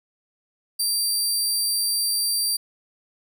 20% pulse tone, 4699 Hz, D8, in tune, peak -15 dBFS, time 0.79-2.57 s, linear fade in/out 10 ms, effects none

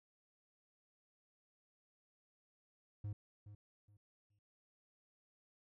triangle tone with echo, 103.5 Hz, G#2, 5 cents flat, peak -38 dBFS, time 3.04-3.13 s, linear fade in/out 5 ms, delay 420 ms, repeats 3, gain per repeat -12 dB, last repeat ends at 4.39 s, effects none

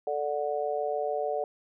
sine chord, D major, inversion second, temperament just, 440.5 / 587.3 / 734.2 Hz, A4 / D5 / F#5, +2 / 0 / -14 cents, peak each -32 / -31 / -32 dBFS, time 0.07-1.44 s, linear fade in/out 2 ms, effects none

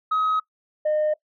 sine tone pair in turn, 1269 / 610.4 Hz, D#6 / D#5, +34 / -33 cents, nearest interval octave + minor second, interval 1267 cents, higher first, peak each -17 dBFS, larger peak neither, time 0.11-0.4 / 0.85-1.14 s, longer neither, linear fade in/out 10 ms, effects noise-tail reverb RT60 0.1 s tail -21 dB re dry + tanh soft clip ceiling -17 dBFS

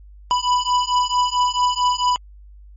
square beating tone pair, 987.8 / 992.3 Hz, B5 / B5, 0 / +8 cents, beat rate 4.5 Hz, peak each -20 dBFS, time 0.31-2.16 s, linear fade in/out 0 ms, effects added 50 Hz sine -40 dBFS peak until 2.76 s + MP3 32 kbps

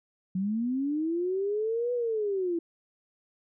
sine linear two-way sweep, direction up then down, 181.3 to 493.9 to 330.2 Hz, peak -26 dBFS, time 0.35-2.59 s, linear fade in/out 5 ms, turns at 1.93 s, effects none

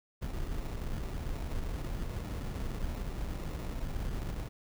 brown noise with sample-and-hold, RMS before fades -36 dBFS, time 0.21-4.49 s, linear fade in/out 20 ms, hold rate 1575 Hz, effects none

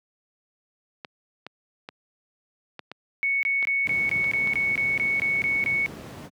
clicks, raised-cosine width 0.3 ms, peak -20 dBFS, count 8, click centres 1.048 / 1.466 / 1.889 / 2.793 / 2.916 / 3.627 / 4.243 / 4.474 s
sine tone bursts, 2217 Hz, C#7, in tune, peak -21 dBFS, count 12, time 3.23-5.861 s, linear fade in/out 0 ms, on 200 ms, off 21 ms
brown noise, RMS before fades -32 dBFS, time 3.84-6.3 s, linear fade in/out 50 ms
effects high-pass 150 Hz 12 dB/octave

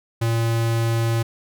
square tone, 114.9 Hz, A#2, 25 cents flat, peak -19 dBFS, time 0.21-1.23 s, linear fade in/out 10 ms, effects none

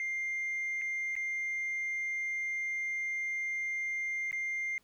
sine tone with dropouts, 2100 Hz, C7, 6 cents sharp, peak -30 dBFS, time 0-4.78 s, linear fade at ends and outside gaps 1 ms, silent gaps 0.814-0.818 / 1.154-1.164 / 4.312-4.328 s, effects tanh soft clip ceiling -30 dBFS + pink hiss -69 dBFS RMS until 4.83 s

